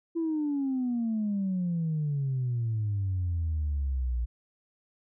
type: exponential sweep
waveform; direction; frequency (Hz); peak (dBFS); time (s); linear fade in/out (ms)
sine; down; 336.9 to 57.7; -25; 0.15-4.26; 20
effects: tanh soft clip ceiling -23 dBFS